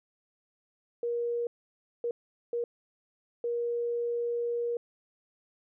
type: tone bursts at uneven times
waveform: sine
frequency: 474.1 Hz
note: A#4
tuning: 29 cents sharp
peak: -28 dBFS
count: 4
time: 1.03-1.47 / 2.04-2.11 / 2.53-2.64 / 3.44-4.77 s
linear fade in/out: 2 ms
effects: none